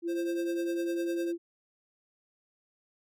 sine tone, 340 Hz, F4, 46 cents flat, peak -29 dBFS, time 0.02-1.38 s, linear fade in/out 50 ms
square tone with tremolo, 527 Hz, C5, 12 cents sharp, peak -35 dBFS, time 0.07-1.33 s, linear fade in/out 50 ms, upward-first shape triangle, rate 9.9 Hz, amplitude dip 85%
effects none

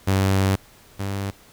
sawtooth tone pair in turn, 96.5 / 98.76 Hz, G2 / G2, -27 / +13 cents, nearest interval unison, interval 40 cents, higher second, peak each -13 / -21 dBFS, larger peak first, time 0.07-0.56 / 0.99-1.31 s, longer first, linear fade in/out 10 ms, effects pink hiss -51 dBFS RMS until 1.52 s

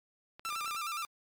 clicks, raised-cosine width 0.3 ms, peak -33 dBFS, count 10, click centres 0.395 / 0.459 / 0.49 / 0.526 / 0.561 / 0.611 / 0.646 / 0.678 / 0.71 / 0.748 s
sawtooth tone with vibrato, 1266 Hz, D#6, 30 cents sharp, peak -31 dBFS, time 0.45-1.05 s, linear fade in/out 0 ms, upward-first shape square, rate 9.6 Hz, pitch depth 94 cents each way
effects MP3 96 kbps

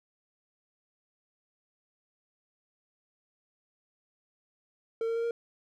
triangle tone with pitch steps, 454.1 / 458.3 / 462.6 / 466.9 Hz, A#4 / A#4 / A#4 / A#4, -45 / -29 / -13 / +3 cents, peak -26 dBFS, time 5.01-5.31 s, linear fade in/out 2 ms, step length 75 ms, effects none

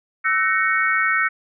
sine chord, F# dominant seventh, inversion third, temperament equal with one note detuned, 1318.5 / 1516.3 / 1864.7 / 2217 Hz, E6 / F#6 / A#6 / C#7, 0 / +42 / 0 / 0 cents, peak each -22 dBFS, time 0.24-1.29 s, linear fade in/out 20 ms, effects none

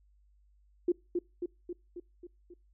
sine tone with echo, 351.1 Hz, F4, 9 cents sharp, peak -23 dBFS, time 0.88-0.92 s, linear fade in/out 5 ms, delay 270 ms, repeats 6, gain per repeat -4 dB, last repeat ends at 2.54 s, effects noise-tail reverb RT60 0.3 s tail -26 dB re dry + added 50 Hz sine -62 dBFS peak until 2.73 s

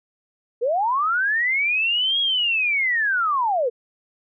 sine linear two-way sweep, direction up then down, 444.9 to 3322 to 444.9 Hz, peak -18 dBFS, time 0.61-3.7 s, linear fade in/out 20 ms, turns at 2.2 s, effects none

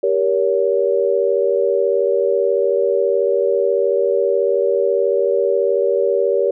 sine chord, G diminished, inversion none, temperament just, 392 / 470.4 / 564.5 Hz, G4 / Bb4 / Db5, 0 / +16 / +31 cents, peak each -18 dBFS, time 0.03-6.51 s, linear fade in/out 5 ms, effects none

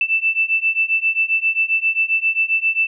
sine beating tone pair, 2650 / 2657.5 Hz, E7 / E7, +9 / +13 cents, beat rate 7.5 Hz, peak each -19 / -18 dBFS, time 0.01-2.87 s, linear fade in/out 2 ms, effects none

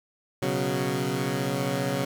15% pulse chord, B suspended second, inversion none, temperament equal, 123.47 / 138.59 / 185 Hz, B2 / C#3 / F#3, 0 / 0 / 0 cents, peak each -25 / -22 / -24 dBFS, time 0.42-2.05 s, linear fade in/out 5 ms, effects none

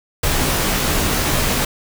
pink noise with comb filter, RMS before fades -18 dBFS, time 0.23-1.65 s, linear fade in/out 5 ms, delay 18 ms, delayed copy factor -0.55, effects none

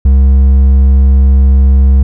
triangle tone with hard clipping, 67.1 Hz, C2, 44 cents sharp, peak -4 dBFS, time 0.05-2.03 s, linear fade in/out 5 ms, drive 7 dB, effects none

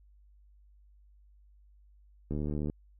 click train, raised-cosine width 3 ms, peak -22 dBFS, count 30, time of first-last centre 2.31-2.699 s, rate 74.6 Hz, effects added 50 Hz sine -57 dBFS peak until 2.99 s

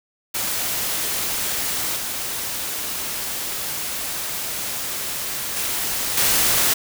white noise with level steps, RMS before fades -24 / -27 / -24 / -18 dBFS, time 0.34-6.74 s, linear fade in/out 10 ms, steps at 1.96 / 5.56 / 6.17 s, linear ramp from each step 5 ms, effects none

